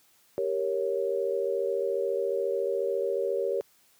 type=chord; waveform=sine; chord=G diminished; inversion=none; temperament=equal; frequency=392 / 466.2 / 554.4 Hz; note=G4 / Bb4 / Db5; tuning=0 / 0 / 0 cents; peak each=-30 dBFS; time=0.38-3.61 s; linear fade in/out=0 ms; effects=white hiss -63 dBFS RMS until 3.99 s + high-pass 80 Hz 12 dB/octave